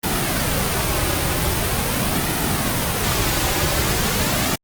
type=noise with flanger; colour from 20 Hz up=pink; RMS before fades=-20 dBFS; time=0.03-4.56 s; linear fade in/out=10 ms; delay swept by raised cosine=1.8 to 4.5 ms; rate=0.43 Hz; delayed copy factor=-0.5; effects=Opus 32 kbps